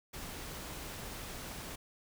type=noise; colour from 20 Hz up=pink; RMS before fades=-44 dBFS; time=0.13-1.76 s; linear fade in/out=10 ms; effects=none